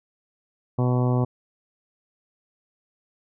harmonic tone, 124.6 Hz, B2, 16 cents sharp, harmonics 1 / 2 / 3 / 4 / 5 / 6 / 7 / 8 / 9, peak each -20 / -26 / -30 / -32 / -34 / -36 / -37 / -38 / -39 dBFS, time 0.78-1.25 s, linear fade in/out 10 ms, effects none

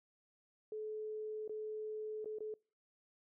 sine tone with dropouts, 430.6 Hz, A4, 37 cents flat, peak -40 dBFS, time 0.72-2.54 s, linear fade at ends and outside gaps 2 ms, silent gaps 1.478-1.494 / 2.245-2.257 / 2.386-2.405 s, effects noise-tail reverb RT60 0.4 s tail -26 dB re dry

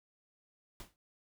pink noise with exponential decay, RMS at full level -44 dBFS, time 0.8-0.96 s, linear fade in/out 1 ms, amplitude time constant 33 ms, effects none

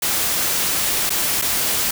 white noise with dropouts, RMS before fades -20 dBFS, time 0.02-1.91 s, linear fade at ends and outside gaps 5 ms, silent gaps 1.095-1.103 / 1.416-1.421 s, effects none

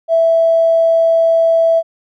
triangle tone with tanh clipping, 659.3 Hz, E5, in tune, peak -8 dBFS, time 0.08-1.83 s, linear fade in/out 50 ms, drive 3 dB, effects none

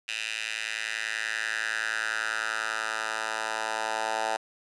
10% pulse tone with high-pass filter sweep, 110.3 Hz, A2, 5 cents sharp, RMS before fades -31 dBFS, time 0.08-4.37 s, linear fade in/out 10 ms, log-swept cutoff 2500 to 830 Hz, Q 3.3, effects resampled to 22050 Hz

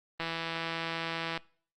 click train, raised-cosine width 0.3 ms, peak -18 dBFS, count 195, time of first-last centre 0.2-1.376 s, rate 165 Hz, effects noise-tail reverb RT60 0.5 s tail -24 dB re dry + Opus 24 kbps

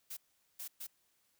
blue noise bursts at uneven times, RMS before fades -44 dBFS, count 3, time 0.1-0.17 / 0.59-0.68 / 0.8-0.87 s, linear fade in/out 10 ms, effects white hiss -75 dBFS RMS until 1.39 s

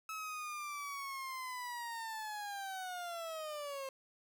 30% pulse linear sweep, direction down, 1298 to 530 Hz, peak -38 dBFS, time 0.09-3.89 s, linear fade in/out 2 ms, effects none

